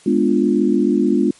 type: chord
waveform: sine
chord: G# diminished seventh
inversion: none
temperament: equal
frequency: 207.7 / 246.9 / 293.7 / 349.2 Hz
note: G#3 / B3 / D4 / F4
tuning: 0 / 0 / 0 / 0 cents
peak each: -18 dBFS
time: 0.06-1.31 s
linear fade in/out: 5 ms
effects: white hiss -48 dBFS RMS until 1.39 s + MP3 48 kbps